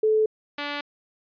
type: tone pair in turn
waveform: sine / 5% pulse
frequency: 433.9 / 289.6 Hz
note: A4 / D4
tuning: -24 / -24 cents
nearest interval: perfect fifth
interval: 700 cents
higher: first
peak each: -17 dBFS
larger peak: neither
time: 0.03-0.26 / 0.58-0.81 s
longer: neither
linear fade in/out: 5 ms
effects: resampled to 11025 Hz